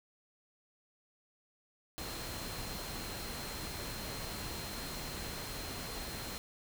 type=tone in noise; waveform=sine; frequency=4165 Hz; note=C8; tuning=9 cents flat; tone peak=-49 dBFS; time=1.98-6.38 s; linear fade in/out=0 ms; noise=pink; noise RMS=-42 dBFS; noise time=1.98-6.38 s; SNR=-10 dB; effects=none